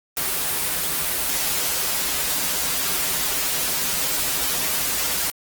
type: noise with comb filter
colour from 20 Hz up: white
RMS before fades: -23 dBFS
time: 0.17-5.3 s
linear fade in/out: 0 ms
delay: 9 ms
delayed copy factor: -0.9
effects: Opus 24 kbps